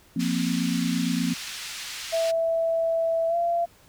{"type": "chord", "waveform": "sine", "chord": "F suspended fourth", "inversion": "none", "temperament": "equal", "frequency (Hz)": [174.61, 233.1, 261.6], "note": ["F3", "Bb3", "C4"], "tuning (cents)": [0, 0, 0], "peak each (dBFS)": -27, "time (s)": [0.16, 1.34], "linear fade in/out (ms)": 5}
{"type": "band-pass noise", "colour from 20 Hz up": "white", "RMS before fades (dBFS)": -36, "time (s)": [0.19, 2.32], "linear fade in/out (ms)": 20, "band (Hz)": [1700, 5200], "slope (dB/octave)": 12}
{"type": "tone with pitch glide", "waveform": "sine", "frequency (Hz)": [659.3, 684.9], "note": ["E5", "F5"], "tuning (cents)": [0, -34], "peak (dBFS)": -21, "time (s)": [2.12, 3.66], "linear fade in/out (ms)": 20, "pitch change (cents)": 66, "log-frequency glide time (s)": [3.28, 3.36]}
{"effects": ["pink hiss -56 dBFS RMS until 3.88 s"]}